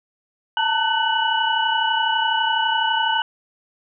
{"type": "tone cluster", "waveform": "sine", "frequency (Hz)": [882, 914, 1505, 2951], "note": ["A5", "A#5", "F#6", "F#7"], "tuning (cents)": [4, -34, 29, -5], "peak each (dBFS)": -23, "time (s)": [0.57, 3.22], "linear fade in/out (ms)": 2, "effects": []}